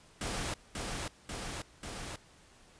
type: noise with echo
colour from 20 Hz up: pink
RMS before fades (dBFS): -36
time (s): 0.21-0.54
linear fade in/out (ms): 2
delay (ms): 540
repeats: 3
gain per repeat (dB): -2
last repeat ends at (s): 2.16
effects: pink hiss -60 dBFS RMS until 2.79 s + resampled to 22050 Hz